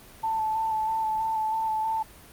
sine tone with vibrato, 880 Hz, A5, in tune, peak -24 dBFS, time 0.23-2.03 s, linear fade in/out 10 ms, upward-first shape square, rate 3.1 Hz, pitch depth 17 cents each way, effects pink hiss -49 dBFS RMS until 2.32 s + Opus 32 kbps

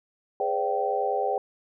sine tone cluster, 415 / 504 / 575 / 677 / 773 Hz, G#4 / B4 / D5 / E5 / G5, -1 / +35 / -37 / +46 / -24 cents, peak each -30 / -30 / -31 / -35 / -27 dBFS, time 0.4-1.38 s, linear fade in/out 2 ms, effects none

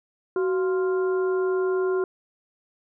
harmonic tone with a mistuned harmonic, 349.2 Hz, F4, in tune, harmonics 1 / 2 / 3 / 4, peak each -21 / -39 / -35 / -36 dBFS, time 0.36-2.04 s, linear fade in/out 2 ms, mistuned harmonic 1, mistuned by +120 cents, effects none

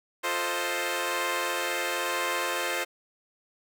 10% pulse chord, F dominant seventh, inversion none, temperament equal, 349.2 / 440 / 523.3 / 622.3 Hz, F4 / A4 / C5 / Eb5, 0 / 0 / 0 / 0 cents, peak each -25 / -27 / -22 / -27 dBFS, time 0.23-2.85 s, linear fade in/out 20 ms, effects none

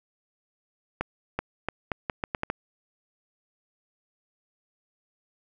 accelerating click train, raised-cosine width 0.5 ms, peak -12 dBFS, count 9, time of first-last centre 1.01-2.501 s, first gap 380 ms, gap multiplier 0.78, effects none

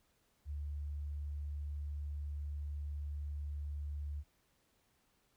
sine tone, 73 Hz, D2, 10 cents flat, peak -38 dBFS, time 0.45-4.24 s, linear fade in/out 50 ms, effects pink hiss -75 dBFS RMS until 5.36 s

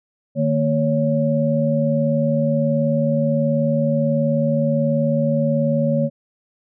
sine tone cluster, 151.2 / 229.8 / 558 Hz, D#3 / A#3 / C#5, -49 / -25 / +11 cents, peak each -20 dBFS, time 0.35-6.1 s, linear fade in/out 50 ms, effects none

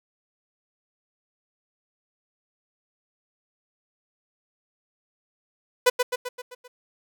sawtooth tone with echo, 497.2 Hz, B4, 12 cents sharp, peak -10 dBFS, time 5.86-5.9 s, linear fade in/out 10 ms, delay 130 ms, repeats 6, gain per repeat -5 dB, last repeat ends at 6.68 s, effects none

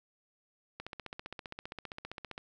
click train, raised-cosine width 0.3 ms, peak -25 dBFS, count 25, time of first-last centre 0.8-2.379 s, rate 15.2 Hz, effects none

